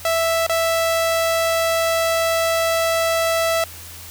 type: tone with dropouts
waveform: sawtooth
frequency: 659.3 Hz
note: E5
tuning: in tune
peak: -13 dBFS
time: 0.05-3.64 s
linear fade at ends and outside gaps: 2 ms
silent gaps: 0.466-0.495 s
effects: added 85 Hz sine -41 dBFS peak until 4.1 s + white hiss -38 dBFS RMS until 4.1 s